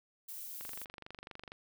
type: noise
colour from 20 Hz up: violet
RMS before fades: -45 dBFS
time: 0.28-0.85 s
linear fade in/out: 10 ms
type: click train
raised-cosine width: 0.3 ms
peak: -30 dBFS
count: 23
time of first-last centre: 0.61-1.519 s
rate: 24.2 Hz
effects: none